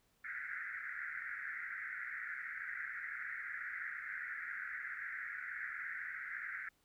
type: band-pass noise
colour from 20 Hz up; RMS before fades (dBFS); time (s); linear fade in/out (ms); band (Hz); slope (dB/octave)
white; -44; 0.24-6.69; 5; 1400 to 2100; 96
effects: pink hiss -75 dBFS RMS until 6.84 s